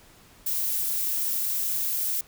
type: noise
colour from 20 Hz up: violet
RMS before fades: -27 dBFS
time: 0.46-2.21 s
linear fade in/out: 5 ms
effects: pink hiss -54 dBFS RMS until 2.27 s